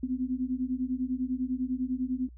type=beating tone pair; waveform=sine; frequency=250.2 / 260.2 Hz; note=B3 / C4; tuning=+23 / -9 cents; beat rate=10 Hz; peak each=-31 dBFS; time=0.03-2.29 s; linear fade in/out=5 ms; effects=added 60 Hz sine -46 dBFS peak until 2.37 s